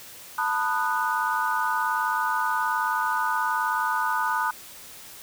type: chord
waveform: sine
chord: B dominant seventh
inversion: third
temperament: just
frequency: 889 / 987.8 / 1234.7 / 1481.6 Hz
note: A5 / B5 / D#6 / F#6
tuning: +18 / 0 / -14 / +2 cents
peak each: -28 dBFS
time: 0.38-4.51 s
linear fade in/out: 5 ms
effects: white hiss -44 dBFS RMS until 5.22 s